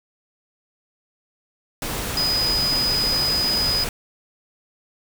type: tone in noise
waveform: sine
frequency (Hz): 4978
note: D#8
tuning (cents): 0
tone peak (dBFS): -19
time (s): 2.17-3.84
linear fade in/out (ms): 2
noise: pink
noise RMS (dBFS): -27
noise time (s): 1.82-3.89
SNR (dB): +5
effects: none